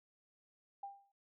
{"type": "tone with exponential decay", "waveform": "sine", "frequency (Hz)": 796, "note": "G5", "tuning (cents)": 26, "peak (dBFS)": -40, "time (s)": [0.83, 1.12], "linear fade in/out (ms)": 5, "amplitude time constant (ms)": 63, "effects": []}